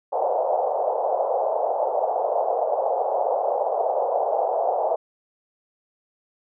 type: band-pass noise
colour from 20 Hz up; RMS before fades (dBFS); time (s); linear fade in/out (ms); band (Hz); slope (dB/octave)
white; -23; 0.12-4.96; 10; 490 to 810; 48
effects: none